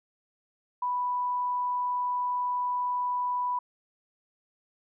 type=tone; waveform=sine; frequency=987.8 Hz; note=B5; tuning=in tune; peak=-26 dBFS; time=0.82-3.59 s; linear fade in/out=5 ms; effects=none